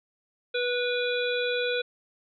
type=harmonic tone; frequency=490 Hz; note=B4; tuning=14 cents flat; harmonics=1 / 3 / 5 / 7 / 8; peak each=-27 / -32 / -34 / -35 / -36 dBFS; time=0.54-1.82 s; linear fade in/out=10 ms; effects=none